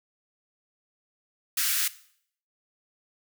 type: high-pass noise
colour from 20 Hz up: white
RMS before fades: -26 dBFS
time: 1.57-1.88 s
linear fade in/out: 5 ms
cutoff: 1300 Hz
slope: 48 dB/octave
effects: noise-tail reverb RT60 0.6 s tail -17 dB re dry